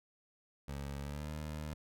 20% pulse tone with pitch glide, 70 to 76.34 Hz, C#2 to D#2, +18 to -32 cents, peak -35 dBFS, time 0.68-1.74 s, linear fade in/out 5 ms, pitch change +150 cents, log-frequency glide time 1.01-1.3 s, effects none

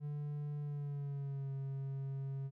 triangle tone with pitch glide, 146.83 to 136.21 Hz, D3 to C#3, 0 to -30 cents, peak -36 dBFS, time 0-2.51 s, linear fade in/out 50 ms, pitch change -130 cents, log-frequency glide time 0.6-1.52 s, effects none

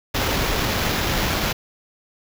pink noise with sample-and-hold, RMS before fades -22 dBFS, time 0.14-1.53 s, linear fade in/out 10 ms, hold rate 8820 Hz, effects none

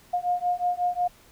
sine beating tone pair, 710 / 715.5 Hz, F5 / F5, +28 / +42 cents, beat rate 5.5 Hz, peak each -26 dBFS, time 0.13-1.08 s, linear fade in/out 10 ms, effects pink hiss -55 dBFS RMS until 1.31 s

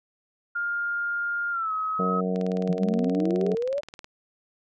sine tone with pitch glide, 1408 to 1276.3 Hz, F6 to D#6, +14 to +44 cents, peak -25 dBFS, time 0.55-2.21 s, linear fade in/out 10 ms, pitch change -170 cents, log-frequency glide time 1.51-1.72 s
harmonic tone, 92.5 Hz, F#2, in tune, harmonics 2 / 3 / 4 / 5 / 6 / 7 / 8, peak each -26 / -37 / -38 / -29 / -37 / -35 / -41 dBFS, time 1.99-3.55 s, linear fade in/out 5 ms
click train, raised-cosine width 0.2 ms, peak -24 dBFS, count 33, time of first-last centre 2.36-4.044 s, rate 19 Hz
sine exponential sweep, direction up, 167 to 596 Hz, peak -24 dBFS, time 2.68-3.81 s, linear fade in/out 20 ms
effects none

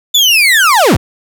35% pulse linear sweep, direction down, 3557 to 35 Hz, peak -4 dBFS, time 0.14-0.97 s, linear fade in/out 10 ms, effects none

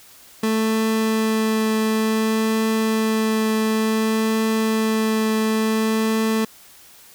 30% pulse tone with vibrato, 220 Hz, A3, in tune, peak -15 dBFS, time 0.43-6.45 s, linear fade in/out 5 ms, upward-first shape triangle, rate 0.56 Hz, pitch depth 10 cents each way, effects white hiss -47 dBFS RMS until 7.14 s

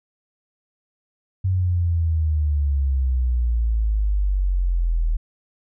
sine exponential sweep, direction down, 94.8 to 39.46 Hz, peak -17 dBFS, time 1.44-5.17 s, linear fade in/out 10 ms, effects none

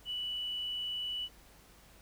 triangle tone with tanh clipping, 2960 Hz, F#7, in tune, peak -34 dBFS, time 0.05-1.29 s, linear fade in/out 50 ms, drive 1 dB, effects added 50 Hz sine -62 dBFS peak until 2.01 s + pink hiss -60 dBFS RMS until 2.01 s

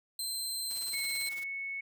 20% pulse tone, 4118 Hz, C8, 28 cents flat, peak -28 dBFS, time 0.19-1.29 s, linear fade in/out 2 ms
white noise with tremolo, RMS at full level -46 dBFS, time 0.7-1.44 s, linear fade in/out 10 ms, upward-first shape triangle, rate 18 Hz, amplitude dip 80%
sine tone with pitch glide, 2191 to 2206 Hz, C#7 to C#7, -21 to -9 cents, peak -35 dBFS, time 0.93-1.81 s, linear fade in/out 10 ms, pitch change +12 cents, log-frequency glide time 1.16-1.29 s
effects none

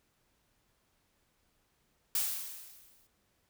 blue noise with exponential decay, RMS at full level -29 dBFS, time 2.15-3.07 s, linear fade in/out 2 ms, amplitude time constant 200 ms, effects pink hiss -74 dBFS RMS until 3.49 s

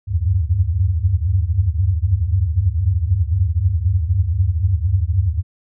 sine tone cluster, 75.1 / 86.2 / 95.4 / 99.3 Hz, D2 / F2 / G2 / G2, +39 / -22 / -47 / +23 cents, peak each -20 dBFS, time 0.07-5.43 s, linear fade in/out 50 ms, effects none

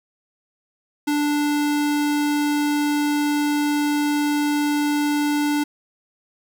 square tone, 293.7 Hz, D4, in tune, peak -19 dBFS, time 1.07-5.64 s, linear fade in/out 10 ms, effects 8-bit

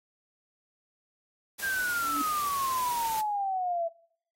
white noise, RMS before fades -38 dBFS, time 1.58-3.22 s, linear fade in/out 20 ms
sine exponential sweep, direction down, 1613 to 659.3 Hz, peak -27 dBFS, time 1.62-3.89 s, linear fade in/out 20 ms
sine tone with exponential growth, 289.2 Hz, D4, 27 cents flat, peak -27 dBFS, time 1.93-2.22 s, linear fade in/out 5 ms, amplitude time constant 62 ms
effects noise-tail reverb RT60 0.6 s tail -22 dB re dry + AAC 48 kbps

